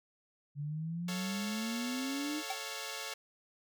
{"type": "exponential sweep", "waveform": "sine", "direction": "up", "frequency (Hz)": [142.1, 310], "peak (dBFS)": -35, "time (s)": [0.55, 2.43], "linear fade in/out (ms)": 50}
{"type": "chord", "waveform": "5% pulse", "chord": "A augmented", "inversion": "none", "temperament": "equal", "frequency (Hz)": [440, 554.4, 698.5], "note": ["A4", "C#5", "E#5"], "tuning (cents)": [0, 0, 0], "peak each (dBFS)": [-32, -31, -34], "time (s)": [1.08, 3.14], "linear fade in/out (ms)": 5}
{"type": "tone with exponential decay", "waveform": "square", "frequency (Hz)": 766, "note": "G5", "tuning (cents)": -40, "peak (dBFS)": -32, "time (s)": [2.5, 2.59], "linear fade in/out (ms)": 5, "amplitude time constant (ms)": 19}
{"effects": []}